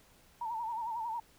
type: tone with vibrato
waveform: sine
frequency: 916 Hz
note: A#5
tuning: 31 cents flat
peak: -34 dBFS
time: 0.41-1.2 s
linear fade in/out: 5 ms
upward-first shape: sine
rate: 11 Hz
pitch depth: 86 cents each way
effects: pink hiss -63 dBFS RMS until 1.38 s